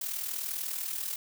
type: noise with amplitude modulation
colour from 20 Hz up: blue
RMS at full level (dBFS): -32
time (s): 0.01-1.16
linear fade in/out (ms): 5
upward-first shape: sine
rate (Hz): 40.2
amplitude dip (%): 65
effects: none